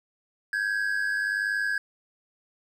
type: tone pair together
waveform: triangle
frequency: 1568 / 1669.2 Hz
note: G6 / G#6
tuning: 0 / +8 cents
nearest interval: minor second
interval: 108 cents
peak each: -27 / -25 dBFS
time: 0.53-1.78 s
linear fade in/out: 2 ms
effects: none